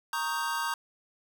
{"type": "chord", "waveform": "square", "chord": "Eb dominant seventh", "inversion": "second", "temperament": "equal", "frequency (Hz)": [932.3, 1108.7, 1244.5, 1568], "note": ["Bb5", "Db6", "Eb6", "G6"], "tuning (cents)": [0, 0, 0, 0], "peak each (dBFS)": [-34, -37, -37, -35], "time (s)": [0.13, 0.74], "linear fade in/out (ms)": 2, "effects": []}